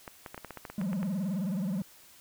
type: clicks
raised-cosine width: 0.5 ms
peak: -25 dBFS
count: 12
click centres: 0.078 / 0.262 / 0.345 / 0.378 / 0.447 / 0.507 / 0.573 / 0.652 / 0.7 / 0.814 / 0.931 / 1.03 s
type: tone with vibrato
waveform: triangle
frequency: 190 Hz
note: F#3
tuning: 46 cents sharp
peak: -27 dBFS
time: 0.78-1.82 s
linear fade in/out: 2 ms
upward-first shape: sine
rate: 19 Hz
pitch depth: 200 cents each way
effects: white hiss -56 dBFS RMS until 2.2 s